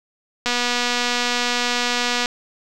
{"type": "click train", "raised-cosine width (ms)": 0.2, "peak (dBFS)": -4, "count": 438, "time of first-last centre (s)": [0.46, 2.258], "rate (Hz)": 243, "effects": []}